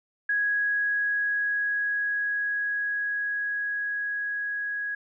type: tone with level ramp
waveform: sine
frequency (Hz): 1661.2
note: G#6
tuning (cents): 0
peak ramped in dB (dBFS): -22 to -28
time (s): 0.29-4.95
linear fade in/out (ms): 5
effects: none